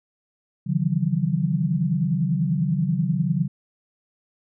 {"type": "tone cluster", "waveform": "sine", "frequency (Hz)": [139.4, 158.3, 168.5, 187.7], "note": ["C#3", "D#3", "E3", "F#3"], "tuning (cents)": [10, 30, 38, 25], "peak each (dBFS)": -25, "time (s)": [0.66, 3.48], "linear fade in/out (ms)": 20, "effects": []}